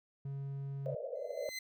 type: tone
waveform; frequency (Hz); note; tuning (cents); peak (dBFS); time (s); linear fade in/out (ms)
triangle; 138.3; C#3; -4; -36; 0.25-0.95; 5
type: band-pass noise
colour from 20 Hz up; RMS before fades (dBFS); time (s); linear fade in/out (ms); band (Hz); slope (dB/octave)
white; -40; 0.86-1.49; 0; 480 to 620; 96
type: tone with exponential growth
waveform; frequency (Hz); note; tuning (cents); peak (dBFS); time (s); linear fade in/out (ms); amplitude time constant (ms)
20% pulse; 2050; C7; -36; -32; 1.15-1.59; 5; 94
effects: none